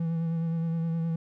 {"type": "tone with vibrato", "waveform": "triangle", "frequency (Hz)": 165.1, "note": "E3", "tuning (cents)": 3, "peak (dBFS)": -24, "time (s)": [0, 1.16], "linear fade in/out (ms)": 5, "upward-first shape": "sine", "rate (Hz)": 9.6, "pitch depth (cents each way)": 24, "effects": []}